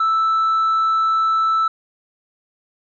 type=tone with tanh clipping; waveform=sine; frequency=1318.5 Hz; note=E6; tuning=in tune; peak=-15 dBFS; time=0-1.68 s; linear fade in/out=5 ms; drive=1 dB; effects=none